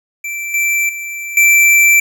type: tone with level steps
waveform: square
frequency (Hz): 2339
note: D7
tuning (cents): -8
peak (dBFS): -21 / -13 / -23 / -7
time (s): 0.24-2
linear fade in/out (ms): 5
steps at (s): 0.54 / 0.89 / 1.37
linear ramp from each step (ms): 2
effects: none